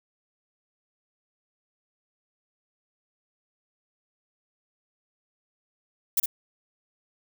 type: noise with echo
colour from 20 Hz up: violet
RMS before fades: -21 dBFS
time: 6.17-6.2 s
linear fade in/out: 5 ms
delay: 59 ms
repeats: 1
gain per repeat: -5 dB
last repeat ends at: 6.259 s
effects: none